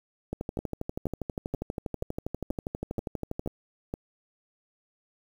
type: two click trains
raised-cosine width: 2 ms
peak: -18 / -18 dBFS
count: 40 / 8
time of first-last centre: 0.33-3.475 / 0.59-3.939 s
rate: 12.4 / 2.09 Hz
effects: 8-bit